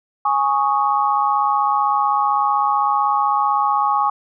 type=chord; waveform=sine; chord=Ab suspended fourth; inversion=none; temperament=equal; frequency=830.6 / 1108.7 / 1244.5 Hz; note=Ab5 / Db6 / Eb6; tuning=0 / 0 / 0 cents; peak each=-18 / -18 / -23 dBFS; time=0.25-4.1 s; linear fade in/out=5 ms; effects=none